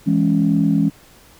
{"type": "chord", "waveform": "sine", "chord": "C# minor", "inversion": "first", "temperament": "just", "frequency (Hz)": [166.31, 207.9, 277.2], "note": ["E3", "G#3", "C#4"], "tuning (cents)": [16, 2, 0], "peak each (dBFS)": -17, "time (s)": [0.06, 0.9], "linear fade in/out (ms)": 20, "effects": ["tanh soft clip ceiling -5 dBFS", "pink hiss -48 dBFS RMS until 1.39 s"]}